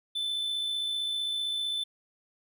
triangle tone with amplitude modulation, 3520 Hz, A7, in tune, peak -26 dBFS, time 0.15-1.84 s, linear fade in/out 10 ms, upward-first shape sine, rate 55.5 Hz, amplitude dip 30%, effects none

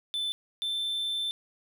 triangle tone pair in turn, 3521 / 3545 Hz, A7 / A7, 0 / +12 cents, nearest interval unison, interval 12 cents, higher second, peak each -27 dBFS, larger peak neither, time 0.14-0.32 / 0.62-1.31 s, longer second, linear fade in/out 0 ms, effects none

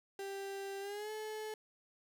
35% pulse tone with pitch glide, 393.2 to 431.3 Hz, G4 to A4, +5 to -35 cents, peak -39 dBFS, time 0.19-1.54 s, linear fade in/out 2 ms, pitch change +160 cents, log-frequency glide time 0.8-1.11 s, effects none

